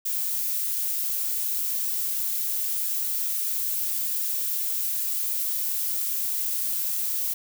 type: noise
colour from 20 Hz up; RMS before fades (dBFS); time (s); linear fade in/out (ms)
violet; -27; 0.05-7.34; 10
effects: none